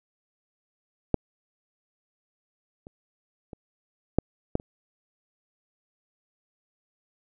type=clicks; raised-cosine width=2 ms; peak=-7 / -30 / -26 / -6 / -9 / -29 dBFS; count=6; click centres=1.143 / 2.869 / 3.532 / 4.186 / 4.554 / 4.599 s; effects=none